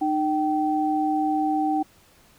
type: tone pair together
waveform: sine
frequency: 305.8 / 772 Hz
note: D#4 / G5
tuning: -30 / -27 cents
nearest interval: octave + major third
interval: 1603 cents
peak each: -23 dBFS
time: 0.01-1.83 s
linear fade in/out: 10 ms
effects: pink hiss -56 dBFS RMS until 2.38 s